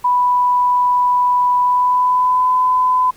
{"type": "tone with pitch glide", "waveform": "sine", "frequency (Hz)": [987.8, 1009.1], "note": ["B5", "B5"], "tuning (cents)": [0, 37], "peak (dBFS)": -11, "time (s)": [0.04, 3.11], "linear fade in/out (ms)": 10, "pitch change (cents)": 37, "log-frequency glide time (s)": [1.59, 2.53], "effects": ["pink hiss -47 dBFS RMS until 3.16 s"]}